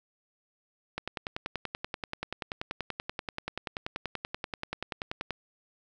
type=click train; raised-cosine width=0.3 ms; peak=-17 dBFS; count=46; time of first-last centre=0.98-5.307 s; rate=10.4 Hz; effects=none